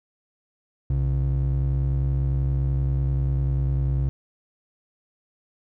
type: ring-modulated tone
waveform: triangle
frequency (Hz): 98.8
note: G2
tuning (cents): +14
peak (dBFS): -15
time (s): 0.9-4.09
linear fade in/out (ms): 0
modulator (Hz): 35.1
effects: none